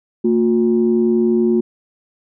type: tone pair together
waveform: sine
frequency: 227.4 / 358.8 Hz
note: A#3 / F4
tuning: -43 / +47 cents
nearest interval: minor sixth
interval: 790 cents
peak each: -14 dBFS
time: 0.24-1.61 s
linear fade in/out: 10 ms
effects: tanh soft clip ceiling -5 dBFS